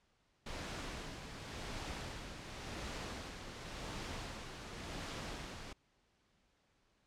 pink noise with tremolo, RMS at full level -43 dBFS, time 0.46-5.73 s, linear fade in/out 5 ms, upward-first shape sine, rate 0.91 Hz, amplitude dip 45%, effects pink hiss -75 dBFS RMS until 7.06 s + low-pass 6000 Hz 12 dB/octave

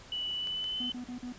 sine tone with pitch glide, 2960 to 3040 Hz, F#7 to F#7, 0 to +46 cents, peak -32 dBFS, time 0.12-0.92 s, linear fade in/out 2 ms, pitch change +46 cents, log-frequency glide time 0.34-0.81 s
clicks, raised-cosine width 0.2 ms, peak -28 dBFS, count 2, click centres 0.472 / 0.642 s
triangle tone bursts, 246.9 Hz, B3, in tune, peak -35 dBFS, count 4, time 0.8-1.326 s, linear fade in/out 5 ms, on 100 ms, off 42 ms
effects pink hiss -52 dBFS RMS until 1.38 s + resampled to 16000 Hz

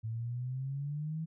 sine exponential sweep, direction up, 110 to 162.9 Hz, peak -34 dBFS, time 0.03-1.26 s, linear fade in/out 20 ms, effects none

